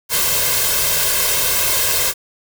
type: noise with comb filter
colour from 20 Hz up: white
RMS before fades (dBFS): -17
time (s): 0.09-2.14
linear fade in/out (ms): 50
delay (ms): 1.9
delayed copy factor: +0.75
effects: none